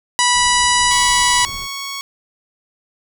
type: harmonic tone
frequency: 980 Hz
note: B5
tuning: 14 cents flat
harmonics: 1 / 2 / 3 / 4 / 5 / 6 / 7 / 8 / 9 / 10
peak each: -16 / -19 / -21 / -22 / -23 / -24 / -24 / -25 / -26 / -26 dBFS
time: 0.19-1.45 s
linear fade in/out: 0 ms
type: noise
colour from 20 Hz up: brown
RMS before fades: -34 dBFS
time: 0.33-1.68 s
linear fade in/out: 50 ms
type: tone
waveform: 10% pulse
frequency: 1108.7 Hz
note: C#6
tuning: in tune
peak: -16 dBFS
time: 0.91-2.01 s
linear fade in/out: 0 ms
effects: none